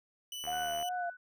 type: tone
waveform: sawtooth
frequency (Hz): 2977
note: F#7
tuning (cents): +10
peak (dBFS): -36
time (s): 0.32-0.89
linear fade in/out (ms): 2
type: click train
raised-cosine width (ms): 0.5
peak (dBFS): -31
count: 31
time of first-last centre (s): 0.44-0.826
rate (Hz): 77.7
type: tone with vibrato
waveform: sine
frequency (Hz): 707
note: F5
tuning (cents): +21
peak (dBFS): -33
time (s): 0.47-1.1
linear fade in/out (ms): 5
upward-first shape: sine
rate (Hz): 2.7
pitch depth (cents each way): 47
type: tone with tremolo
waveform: sine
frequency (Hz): 1489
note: F#6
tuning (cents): +11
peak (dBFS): -39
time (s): 0.52-1.17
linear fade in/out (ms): 5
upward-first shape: sine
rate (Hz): 2.5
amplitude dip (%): 95
effects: none